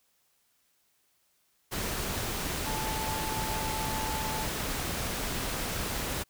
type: tone in noise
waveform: sine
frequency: 875 Hz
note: A5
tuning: 10 cents flat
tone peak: -35 dBFS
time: 2.65-4.45 s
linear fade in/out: 20 ms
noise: pink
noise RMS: -33 dBFS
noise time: 1.71-6.24 s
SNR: -5 dB
effects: white hiss -71 dBFS RMS until 6.29 s